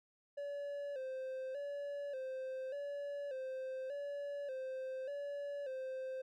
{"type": "tone with vibrato", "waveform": "triangle", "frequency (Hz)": 546, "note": "C#5", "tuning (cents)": -26, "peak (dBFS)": -38, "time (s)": [0.37, 6.22], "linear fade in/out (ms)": 10, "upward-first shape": "square", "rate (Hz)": 0.85, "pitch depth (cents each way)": 78, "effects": []}